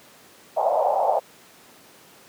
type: band-pass noise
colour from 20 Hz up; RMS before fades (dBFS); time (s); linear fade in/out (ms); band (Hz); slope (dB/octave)
white; -21; 0.56-1.2; 20; 550 to 830; 48
effects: pink hiss -50 dBFS RMS until 2.28 s + high-pass 200 Hz 12 dB/octave